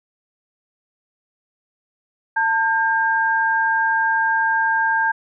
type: tone pair together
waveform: sine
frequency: 896 / 1599.9 Hz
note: A5 / G6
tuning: +31 / +35 cents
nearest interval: minor seventh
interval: 1004 cents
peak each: -19 / -18 dBFS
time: 2.36-5.12 s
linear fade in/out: 10 ms
effects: none